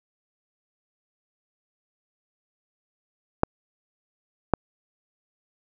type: clicks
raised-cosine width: 1 ms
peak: -3 dBFS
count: 2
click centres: 3.434 / 4.537 s
effects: none